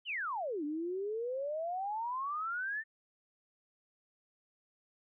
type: exponential two-way sweep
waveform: sine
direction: down then up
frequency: 3164 to 287.8 to 1820 Hz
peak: -34 dBFS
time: 0.05-2.84 s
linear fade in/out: 50 ms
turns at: 0.64 s
effects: none